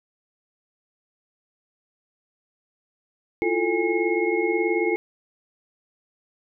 sine tone cluster, 335.1 / 353.6 / 441.6 / 819 / 2165 Hz, E4 / F4 / A4 / G#5 / C#7, +29 / +22 / +6 / -24 / -41 cents, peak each -27 / -24 / -25 / -32 / -28 dBFS, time 3.42-4.96 s, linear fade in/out 0 ms, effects none

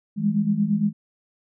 sine tone cluster, 162.3 / 200.6 / 209.3 Hz, E3 / G3 / G#3, -27 / +40 / +14 cents, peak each -27 / -24 / -21 dBFS, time 0.16-0.93 s, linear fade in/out 50 ms, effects none

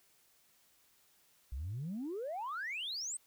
sine exponential sweep, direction up, 58.27 to 8570 Hz, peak -36 dBFS, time 1.52-3.17 s, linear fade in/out 5 ms, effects tanh soft clip ceiling -34 dBFS + white hiss -69 dBFS RMS until 3.26 s

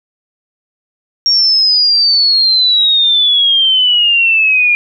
sine exponential sweep, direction down, 5588 to 2408 Hz, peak -7 dBFS, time 1.26-4.75 s, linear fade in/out 0 ms, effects none

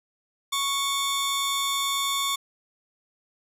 sawtooth tone pair together, 1108.7 / 3551 Hz, C#6 / A7, 0 / +15 cents, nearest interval octave + minor sixth, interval 2015 cents, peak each -23 / -24 dBFS, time 0.52-2.36 s, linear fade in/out 10 ms, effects resampled to 32000 Hz

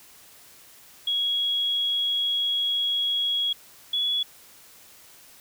sine tone pair in turn, 3322 / 3386 Hz, G#7 / G#7, 0 / +33 cents, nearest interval unison, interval 33 cents, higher second, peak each -22 dBFS, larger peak neither, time 1.07-3.53 / 3.93-4.23 s, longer first, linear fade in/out 5 ms, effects white hiss -51 dBFS RMS until 5.4 s

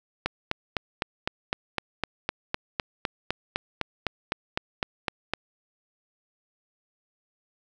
click train, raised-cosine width 0.3 ms, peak -9 dBFS, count 21, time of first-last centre 0.26-5.336 s, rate 3.94 Hz, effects none

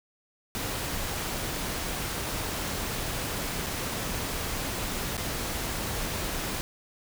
pink noise with dropouts, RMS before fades -32 dBFS, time 0.55-6.61 s, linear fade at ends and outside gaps 0 ms, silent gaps 3.663-3.667 / 5.169-5.178 s, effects none

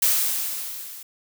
blue noise with level ramp, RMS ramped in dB -18 to -40 dBFS, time 0.02-1.03 s, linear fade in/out 5 ms, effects none

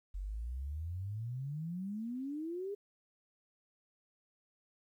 sine exponential sweep, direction up, 45 to 415.3 Hz, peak -37 dBFS, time 0.14-2.75 s, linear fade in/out 10 ms, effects 12-bit

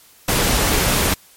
pink noise, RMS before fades -17 dBFS, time 0.28-1.14 s, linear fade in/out 5 ms, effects white hiss -49 dBFS RMS until 1.36 s + MP3 64 kbps

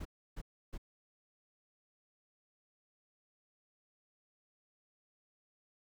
brown noise bursts, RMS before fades -42 dBFS, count 3, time 0-0.779 s, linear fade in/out 10 ms, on 53 ms, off 310 ms, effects none

